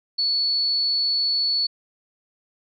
sine tone, 4427 Hz, C#8, 3 cents flat, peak -19 dBFS, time 0.18-1.67 s, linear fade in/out 10 ms, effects none

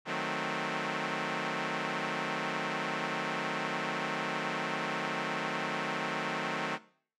5% pulse chord, D# diminished seventh, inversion none, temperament equal, 155.56 / 185 / 220 / 261.6 Hz, D#3 / F#3 / A3 / C4, 0 / 0 / 0 / 0 cents, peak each -26 dBFS, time 0.05-6.79 s, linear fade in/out 50 ms, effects noise-tail reverb RT60 0.5 s tail -18 dB re dry + low-pass 4000 Hz 12 dB/octave

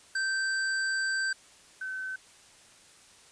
square / sine tone pair in turn, 1559 / 1527.8 Hz, G6 / G6, -10 / -45 cents, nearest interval unison, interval 35 cents, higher first, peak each -28 / -33 dBFS, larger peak first, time 0.15-1.33 / 1.81-2.16 s, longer first, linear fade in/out 5 ms, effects white hiss -56 dBFS RMS until 3.31 s + resampled to 22050 Hz

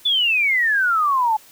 sine exponential sweep, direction down, 3520 to 846 Hz, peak -15 dBFS, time 0.05-1.37 s, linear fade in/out 10 ms, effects white hiss -48 dBFS RMS until 1.51 s

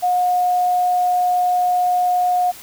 sine tone, 721 Hz, F#5, 45 cents flat, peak -14 dBFS, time 0.02-2.52 s, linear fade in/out 20 ms, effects white hiss -39 dBFS RMS until 2.62 s

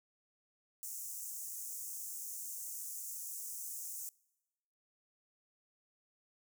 pink high-pass noise, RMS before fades -44 dBFS, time 0.83-4.09 s, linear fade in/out 0 ms, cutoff 6300 Hz, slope 48 dB/octave, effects noise-tail reverb RT60 1.0 s tail -25 dB re dry

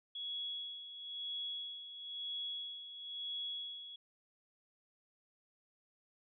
sine tone with tremolo, 3352 Hz, G#7, 15 cents sharp, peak -38 dBFS, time 0.15-3.96 s, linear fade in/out 5 ms, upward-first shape sine, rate 1 Hz, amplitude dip 65%, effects none

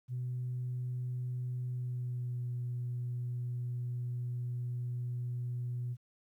sine tone with pitch glide, 124.8 to 122.37 Hz, B2 to B2, +19 to -16 cents, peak -33 dBFS, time 0.08-5.97 s, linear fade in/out 50 ms, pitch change -35 cents, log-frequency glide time 1.67-2.47 s, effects tanh soft clip ceiling -30 dBFS + 12-bit

